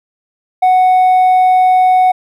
triangle tone with hard clipping, 740 Hz, F#5, in tune, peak -5 dBFS, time 0.62-2.12 s, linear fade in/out 10 ms, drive 1 dB, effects none

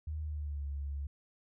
sine tone with pitch glide, 77 to 70.61 Hz, D#2 to C#2, -17 to +33 cents, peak -35 dBFS, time 0.07-1.07 s, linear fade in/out 5 ms, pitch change -150 cents, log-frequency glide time 0.22-0.66 s, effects none

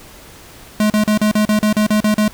square tone bursts, 212.3 Hz, G#3, 38 cents sharp, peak -12 dBFS, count 11, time 0.8-2.28 s, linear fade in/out 2 ms, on 100 ms, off 38 ms, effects pink hiss -40 dBFS RMS until 2.33 s

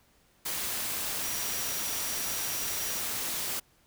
sine tone in noise, 5770 Hz, F#8, 44 cents flat, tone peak -39 dBFS, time 1.23-3.01 s, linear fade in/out 10 ms, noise white, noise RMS -33 dBFS, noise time 0.45-3.6 s, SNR -9 dB, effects pink hiss -65 dBFS RMS until 3.86 s

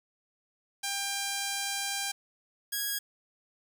5% pulse tone pair in turn, 796 / 1649.1 Hz, G5 / G#6, +26 / -13 cents, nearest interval octave + minor second, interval 1261 cents, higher second, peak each -19 dBFS, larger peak neither, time 0.83-2.12 / 2.72-2.99 s, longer first, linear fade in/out 10 ms, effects none

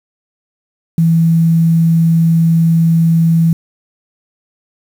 sine tone with quantisation, 164.81 Hz, E3, in tune, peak -7 dBFS, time 0.98-3.53 s, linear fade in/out 2 ms, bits 6, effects none

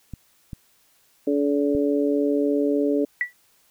clicks, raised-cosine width 5 ms, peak -21 dBFS, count 3, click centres 0.137 / 0.532 / 1.75 s
harmonic tone, 143.4 Hz, D3, 41 cents flat, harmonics 2 / 3 / 4, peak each -21 / -23 / -27 dBFS, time 1.27-3.05 s, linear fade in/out 5 ms
sine tone with exponential decay, 1956 Hz, B6, 17 cents flat, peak -16 dBFS, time 3.21-3.33 s, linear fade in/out 1 ms, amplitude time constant 24 ms
effects white hiss -61 dBFS RMS until 3.7 s

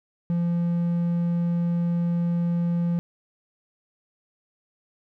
triangle tone, 171.8 Hz, F3, 28 cents flat, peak -19 dBFS, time 0.3-2.99 s, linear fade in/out 0 ms, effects none

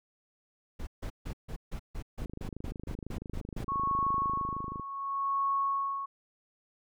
brown noise bursts, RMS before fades -37 dBFS, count 13, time 0.79-3.643 s, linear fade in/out 10 ms, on 81 ms, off 150 ms
click train, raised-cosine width 3 ms, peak -27 dBFS, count 68, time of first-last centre 2.22-4.797 s, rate 26 Hz
sine tone with tremolo, 1103 Hz, C#6, 9 cents flat, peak -26 dBFS, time 3.68-6.06 s, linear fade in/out 10 ms, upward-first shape sine, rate 0.68 Hz, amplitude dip 75%
effects none

